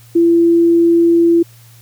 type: tone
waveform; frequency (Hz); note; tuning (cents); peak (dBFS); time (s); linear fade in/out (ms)
sine; 337.8; E4; +42; -7; 0.15-1.43; 10
effects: added 116 Hz sine -41 dBFS peak until 1.81 s + white hiss -47 dBFS RMS until 1.81 s